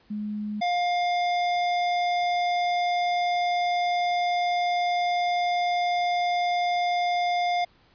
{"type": "tone pair in turn", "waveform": ["sine", "square"], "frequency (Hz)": [210, 706.4], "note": ["G#3", "F5"], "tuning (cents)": [19, 20], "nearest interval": "octave + major sixth", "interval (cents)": 2101, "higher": "second", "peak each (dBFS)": [-28, -23], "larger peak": "second", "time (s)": [[0.1, 0.61], [0.61, 7.65]], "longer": "second", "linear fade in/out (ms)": 10, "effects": ["pink hiss -60 dBFS RMS until 7.94 s", "resampled to 11025 Hz"]}